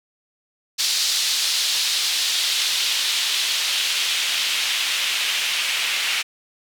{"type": "noise with band-pass filter sweep", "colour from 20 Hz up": "white", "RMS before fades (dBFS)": -22, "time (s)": [0.78, 6.23], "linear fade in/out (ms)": 20, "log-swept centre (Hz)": [4300, 2600], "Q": 1.8, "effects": []}